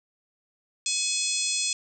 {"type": "harmonic tone with a mistuned harmonic", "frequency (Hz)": 848, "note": "G#5", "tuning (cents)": 36, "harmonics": [3, 4, 5, 6, 7, 8, 9, 10], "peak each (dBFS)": [-33, -33, -33, -33, -33, -33, -33, -33], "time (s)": [0.86, 1.73], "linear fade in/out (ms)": 2, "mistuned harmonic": 10, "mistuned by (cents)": -23, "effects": []}